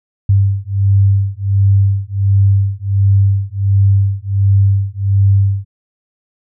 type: beating tone pair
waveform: sine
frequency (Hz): 98 / 99.4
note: G2 / G2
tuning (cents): 0 / +25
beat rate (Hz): 1.4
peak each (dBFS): -12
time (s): 0.29-5.65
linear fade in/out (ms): 5
effects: none